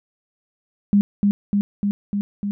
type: tone with echo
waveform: sine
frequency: 202.6 Hz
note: G#3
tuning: 43 cents flat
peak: -11 dBFS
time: 0.93-1.01 s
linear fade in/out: 0 ms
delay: 300 ms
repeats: 5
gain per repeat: -2 dB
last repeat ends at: 2.51 s
effects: none